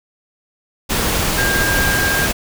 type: tone in noise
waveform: sine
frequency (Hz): 1606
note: G6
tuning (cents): +41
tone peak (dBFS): -17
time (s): 1.37-2.27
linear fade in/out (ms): 20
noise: pink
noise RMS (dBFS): -18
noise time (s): 0.89-2.33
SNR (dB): -2
effects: none